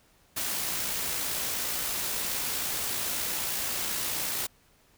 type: noise with amplitude modulation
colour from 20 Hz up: white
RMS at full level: -30 dBFS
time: 0.36-4.47 s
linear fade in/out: 10 ms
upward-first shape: sine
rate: 58.9 Hz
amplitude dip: 25%
effects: pink hiss -63 dBFS RMS until 4.97 s